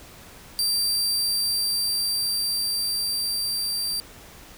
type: tone with level ramp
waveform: sawtooth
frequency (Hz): 4699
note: D8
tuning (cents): 0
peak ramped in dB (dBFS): -18 to -22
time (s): 0.59-4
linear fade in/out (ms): 0
effects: pink hiss -46 dBFS RMS until 4.57 s